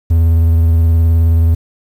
triangle tone with vibrato, 82.41 Hz, E2, in tune, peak -5 dBFS, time 0.1-1.55 s, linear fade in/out 10 ms, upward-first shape sine, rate 19 Hz, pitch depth 36 cents each way, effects 7-bit

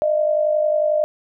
sine tone pair together, 608.2 / 659.3 Hz, D#5 / E5, -40 / 0 cents, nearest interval minor second, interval 140 cents, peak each -16 / -23 dBFS, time 0.02-1.04 s, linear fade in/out 0 ms, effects none

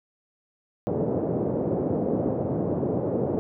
white band-pass noise, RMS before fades -26 dBFS, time 0.87-3.39 s, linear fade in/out 0 ms, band 100 to 530 Hz, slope 24 dB/octave, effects none

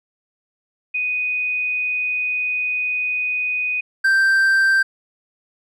sine / triangle tone pair in turn, 2489 / 1568 Hz, D#7 / G6, 0 / 0 cents, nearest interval minor sixth, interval 800 cents, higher first, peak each -19 / -11 dBFS, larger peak second, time 0.94-3.81 / 4.04-4.83 s, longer first, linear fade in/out 10 ms, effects none

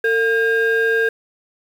sine tone pair together, 451.6 / 1611 Hz, A4 / G6, +45 / +47 cents, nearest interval octave + minor seventh, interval 2202 cents, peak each -15 dBFS, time 0.04-1.09 s, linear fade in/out 5 ms, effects tanh soft clip ceiling -11 dBFS + 7-bit

